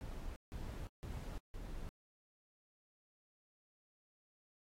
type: noise bursts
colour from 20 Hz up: brown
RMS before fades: -45 dBFS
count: 4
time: 0.01-1.89 s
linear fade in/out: 0 ms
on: 350 ms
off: 160 ms
effects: AAC 48 kbps